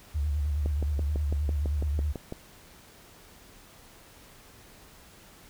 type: tone with vibrato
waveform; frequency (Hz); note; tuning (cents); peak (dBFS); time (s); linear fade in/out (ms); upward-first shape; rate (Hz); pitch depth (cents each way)
sine; 73.42; D2; 0; -25; 0.14-2.13; 20; square; 9.5; 60
type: click train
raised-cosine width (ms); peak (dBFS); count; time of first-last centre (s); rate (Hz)
2; -21; 11; 0.66-2.324; 6.01
effects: pink hiss -53 dBFS RMS until 5.49 s